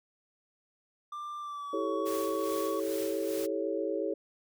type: tone with pitch glide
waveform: triangle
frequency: 1186 to 1121.4 Hz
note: D6 to C#6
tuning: +17 to +20 cents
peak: -35 dBFS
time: 1.12-2.8 s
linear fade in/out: 5 ms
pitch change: -97 cents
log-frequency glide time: 1.39-1.85 s
type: chord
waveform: sine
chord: A dominant seventh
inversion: second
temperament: equal with one note detuned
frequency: 326 / 392 / 440 / 554.4 Hz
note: E4 / G4 / A4 / C#5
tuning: -19 / 0 / 0 / 0 cents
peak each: -35 dBFS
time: 1.73-4.14 s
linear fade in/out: 5 ms
type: noise with tremolo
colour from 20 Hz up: white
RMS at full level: -42 dBFS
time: 2.05-3.47 s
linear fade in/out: 20 ms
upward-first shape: sine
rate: 2.4 Hz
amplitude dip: 55%
effects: none